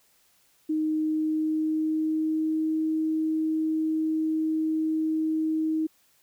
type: tone with pitch glide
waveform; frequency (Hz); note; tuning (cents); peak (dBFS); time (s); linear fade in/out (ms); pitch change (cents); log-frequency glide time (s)
sine; 311.1 to 315.6; D#4 to D#4; 0 to +25; -23; 0.69-5.87; 10; +25; 0.99-2.8
effects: white hiss -64 dBFS RMS until 6.22 s